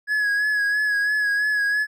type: tone with vibrato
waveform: triangle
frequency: 1678 Hz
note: G#6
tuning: 17 cents sharp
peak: -17 dBFS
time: 0.07-1.87 s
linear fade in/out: 50 ms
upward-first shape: sine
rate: 3 Hz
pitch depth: 34 cents each way
effects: none